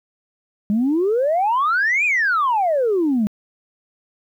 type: exponential two-way sweep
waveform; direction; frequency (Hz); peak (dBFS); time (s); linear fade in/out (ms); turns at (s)
sine; up then down; 199.3 to 2523 to 199.3; -14; 0.7-3.27; 0; 2.05
effects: tanh soft clip ceiling -12 dBFS + 9-bit